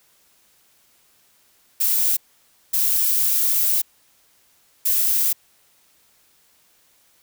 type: noise bursts at uneven times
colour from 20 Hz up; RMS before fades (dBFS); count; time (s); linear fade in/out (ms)
violet; -19; 3; 1.8-2.17 / 2.73-3.82 / 4.85-5.33; 10
effects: white hiss -59 dBFS RMS until 7.22 s